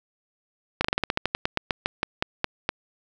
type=slowing click train; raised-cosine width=0.3 ms; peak=-6 dBFS; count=18; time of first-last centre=0.81-2.691 s; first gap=35 ms; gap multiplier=1.13; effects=none